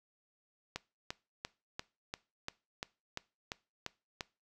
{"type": "click train", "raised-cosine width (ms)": 0.2, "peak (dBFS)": -20, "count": 11, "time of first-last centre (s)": [0.76, 4.208], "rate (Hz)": 2.9, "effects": ["noise-tail reverb RT60 0.3 s tail -21 dB re dry"]}